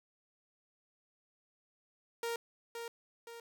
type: tone with echo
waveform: sawtooth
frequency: 465.9 Hz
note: A#4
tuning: 1 cent flat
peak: -31 dBFS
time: 2.23-2.36 s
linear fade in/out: 2 ms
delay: 520 ms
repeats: 2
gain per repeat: -6 dB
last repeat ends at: 3.4 s
effects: none